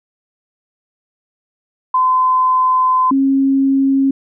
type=tone pair in turn; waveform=sine; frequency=1024 / 271.2 Hz; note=C6 / C#4; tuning=-38 / -38 cents; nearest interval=octave + major seventh; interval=2300 cents; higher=first; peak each=-10 dBFS; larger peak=neither; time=1.94-3.11 / 3.11-4.11 s; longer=first; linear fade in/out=5 ms; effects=none